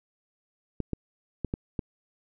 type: clicks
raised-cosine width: 3 ms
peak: -16 dBFS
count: 5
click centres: 0.803 / 0.933 / 1.447 / 1.539 / 1.792 s
effects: none